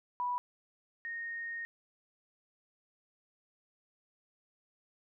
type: tone pair in turn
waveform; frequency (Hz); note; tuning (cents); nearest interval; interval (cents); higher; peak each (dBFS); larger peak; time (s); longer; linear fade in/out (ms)
sine; 982 / 1853.8; B5 / A#6; -10 / -10; major seventh; 1100; second; -31 / -37; first; 0.2-0.38 / 1.05-1.65; second; 0
effects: none